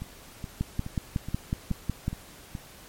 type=two click trains; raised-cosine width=5 ms; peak=-14 / -22 dBFS; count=9 / 7; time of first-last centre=0.61-2.081 / 0.02-2.552 s; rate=5.44 / 2.37 Hz; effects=pink hiss -49 dBFS RMS until 2.88 s + MP3 64 kbps